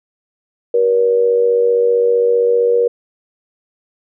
sine tone with amplitude modulation, 475.7 Hz, A#4, 35 cents sharp, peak -7 dBFS, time 0.74-2.88 s, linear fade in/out 5 ms, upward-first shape sine, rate 95.4 Hz, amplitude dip 65%, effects none

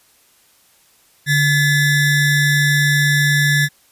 square ring-modulated tone, 932.3 Hz, A#5, in tune, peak -10 dBFS, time 1.26-3.69 s, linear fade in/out 50 ms, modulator 787 Hz, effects white hiss -54 dBFS RMS until 3.91 s + resampled to 32000 Hz

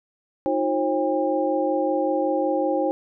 sine tone cluster, 311.6 / 356.9 / 537 / 804 Hz, D#4 / F4 / C5 / G5, +3 / +38 / +45 / +44 cents, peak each -25 / -28 / -23 / -27 dBFS, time 0.46-2.91 s, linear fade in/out 0 ms, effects none

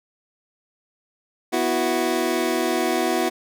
25% pulse chord, B suspended fourth, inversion none, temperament equal, 246.9 / 329.6 / 370 Hz, B3 / E4 / F#4, 0 / 0 / 0 cents, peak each -23 / -20 / -20 dBFS, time 1.52-3.3 s, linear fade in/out 20 ms, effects none

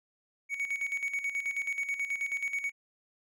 triangle tone with tremolo, 2235 Hz, C#7, 14 cents sharp, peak -27 dBFS, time 0.49-2.72 s, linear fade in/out 50 ms, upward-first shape square, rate 9.3 Hz, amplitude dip 65%, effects none

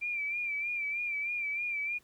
sine tone with vibrato, 2361 Hz, D7, 9 cents sharp, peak -31 dBFS, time 0.01-1.99 s, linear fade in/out 20 ms, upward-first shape sine, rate 3.2 Hz, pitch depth 56 cents each way, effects pink hiss -66 dBFS RMS until 2.03 s

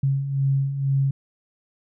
sine beating tone pair, 135.3 / 137.4 Hz, C#3 / C#3, -42 / -15 cents, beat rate 2.1 Hz, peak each -27 / -20 dBFS, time 0.03-1.11 s, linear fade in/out 5 ms, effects none

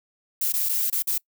violet noise with dropouts, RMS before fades -24 dBFS, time 0.41-1.18 s, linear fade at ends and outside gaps 5 ms, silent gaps 0.524-0.537 / 0.689-0.693 / 0.9-0.925 / 1.023-1.072 s, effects noise-tail reverb RT60 0.1 s tail -25 dB re dry

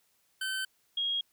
25% pulse / sine tone pair in turn, 1537 / 3275 Hz, G6 / G#7, -35 / -25 cents, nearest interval octave + minor second, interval 1310 cents, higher second, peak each -28 dBFS, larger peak neither, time 0.41-0.65 / 0.97-1.21 s, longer neither, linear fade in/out 5 ms, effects white hiss -71 dBFS RMS until 1.32 s

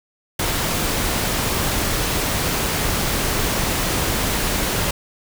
pink noise, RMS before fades -21 dBFS, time 0.39-4.91 s, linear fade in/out 5 ms, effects none

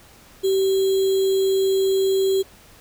sine tone with sample-and-hold, 385.1 Hz, G4, 31 cents flat, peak -16 dBFS, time 0.43-2.43 s, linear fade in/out 20 ms, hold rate 3675 Hz, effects pink hiss -49 dBFS RMS until 2.8 s

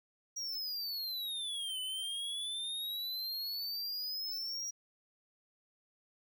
square exponential two-way sweep, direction down then up, 5730 to 3001 to 5730 Hz, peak -37 dBFS, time 0.36-4.71 s, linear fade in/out 10 ms, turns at 1.8 s, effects none

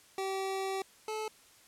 25% pulse tone pair in turn, 385.1 / 433.4 Hz, G4 / A4, -31 / -26 cents, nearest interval major second, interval 205 cents, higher second, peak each -29 / -31 dBFS, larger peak first, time 0.18-0.82 / 1.08-1.28 s, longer first, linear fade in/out 2 ms, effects white hiss -60 dBFS RMS until 1.67 s + low-pass 11000 Hz 12 dB/octave

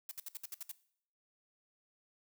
blue noise bursts, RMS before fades -43 dBFS, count 8, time 0.09-0.715 s, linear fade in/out 2 ms, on 23 ms, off 63 ms, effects noise-tail reverb RT60 0.6 s tail -18 dB re dry

